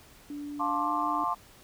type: tone with pitch glide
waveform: sine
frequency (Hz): 290.8 to 299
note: D4 to D4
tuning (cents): -17 to +31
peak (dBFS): -35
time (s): 0.3-1.24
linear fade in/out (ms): 2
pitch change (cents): +48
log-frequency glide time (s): 0.77-0.89
type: chord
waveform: sine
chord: D minor seventh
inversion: first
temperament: just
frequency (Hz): 704.8 / 881 / 1057.2 / 1174.7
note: F5 / A5 / C6 / D6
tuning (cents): +16 / +2 / +18 / 0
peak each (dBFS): -34 / -33 / -30 / -32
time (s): 0.59-1.35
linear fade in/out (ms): 20
effects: pink hiss -55 dBFS RMS until 1.63 s

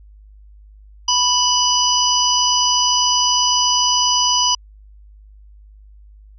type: harmonic tone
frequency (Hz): 987.8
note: B5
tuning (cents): 0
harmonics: 1 / 3 / 5 / 6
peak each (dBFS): -19 / -19 / -19 / -19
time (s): 1.08-4.55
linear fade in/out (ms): 5
effects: added 51 Hz sine -41 dBFS peak until 6.38 s

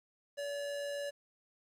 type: tone with amplitude modulation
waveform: square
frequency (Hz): 572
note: D5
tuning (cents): -46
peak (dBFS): -36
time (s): 0.37-1.11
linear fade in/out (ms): 20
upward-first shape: sine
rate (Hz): 107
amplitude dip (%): 30
effects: low-pass 11000 Hz 12 dB/octave + 11-bit

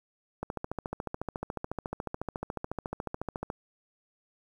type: click train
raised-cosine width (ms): 1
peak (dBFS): -19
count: 44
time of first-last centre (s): 0.43-3.501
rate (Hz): 14
effects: 9-bit

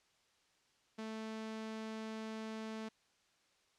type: tone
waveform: sawtooth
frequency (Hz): 220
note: A3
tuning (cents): 0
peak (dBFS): -38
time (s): 0.98-2.89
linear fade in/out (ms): 10
effects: white hiss -73 dBFS RMS until 3.78 s + low-pass 6000 Hz 12 dB/octave

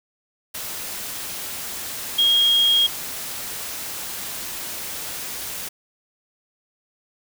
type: tone in noise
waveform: sine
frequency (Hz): 3260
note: G#7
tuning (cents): -33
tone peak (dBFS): -14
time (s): 2.18-2.87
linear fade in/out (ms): 10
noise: white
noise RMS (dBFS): -31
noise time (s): 0.54-5.69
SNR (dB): +14
effects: none

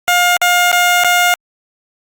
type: tone with dropouts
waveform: 15% pulse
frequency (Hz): 710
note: F5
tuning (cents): +28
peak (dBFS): -3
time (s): 0.08-1.34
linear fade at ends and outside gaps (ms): 0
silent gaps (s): 0.368-0.416 / 0.716-0.728 / 1.037-1.046
effects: Opus 48 kbps

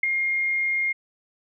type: tone with ADSR envelope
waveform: sine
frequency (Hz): 2129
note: C7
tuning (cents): +30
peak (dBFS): -14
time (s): 0.03-0.93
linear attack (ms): 6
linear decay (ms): 4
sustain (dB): -7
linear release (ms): 16
effects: none

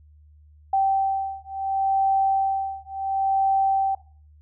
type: beating tone pair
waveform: sine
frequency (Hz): 777 / 777.71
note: G5 / G5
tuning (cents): -16 / -14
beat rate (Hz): 0.71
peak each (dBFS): -23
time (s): 0.73-3.95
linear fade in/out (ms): 5
effects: noise-tail reverb RT60 0.4 s tail -18 dB re dry + added 75 Hz sine -49 dBFS peak until 4.41 s

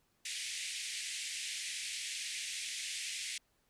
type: band-pass noise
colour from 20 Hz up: pink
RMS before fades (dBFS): -41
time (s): 0.25-3.38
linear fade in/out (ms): 5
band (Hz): 2000 to 9800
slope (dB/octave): 48
effects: pink hiss -75 dBFS RMS until 3.69 s

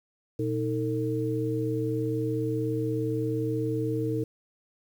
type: tone cluster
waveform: sine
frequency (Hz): 120.7 / 313.5 / 450.4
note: B2 / D#4 / A4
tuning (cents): -39 / +13 / +40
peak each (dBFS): -30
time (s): 0.39-4.24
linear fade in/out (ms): 5
effects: 9-bit

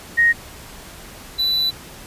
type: tone pair in turn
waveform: sine / triangle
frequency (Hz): 1869 / 3976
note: A#6 / B7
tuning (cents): +4 / +11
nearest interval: octave + minor second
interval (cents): 1307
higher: second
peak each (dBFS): -11 / -15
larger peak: first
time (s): 0.17-0.33 / 1.38-1.71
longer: second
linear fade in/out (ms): 20
effects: pink hiss -39 dBFS RMS until 2.06 s + resampled to 32000 Hz

